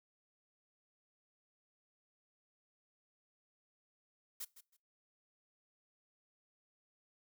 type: noise with echo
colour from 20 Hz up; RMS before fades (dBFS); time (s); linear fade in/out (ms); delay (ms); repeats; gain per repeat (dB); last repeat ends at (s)
blue; -43; 4.4-4.45; 10; 160; 2; -14; 4.77
effects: noise-tail reverb RT60 0.3 s tail -22 dB re dry